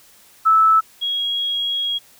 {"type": "tone pair in turn", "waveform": "sine", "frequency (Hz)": [1310, 3301], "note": ["E6", "G#7"], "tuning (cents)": [-11, -11], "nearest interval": "octave + major third", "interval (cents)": 1600, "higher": "second", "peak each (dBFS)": [-10, -19], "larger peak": "first", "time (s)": [[0.45, 0.81], [1.01, 1.99]], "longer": "second", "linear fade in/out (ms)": 20, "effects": ["white hiss -50 dBFS RMS until 2.19 s"]}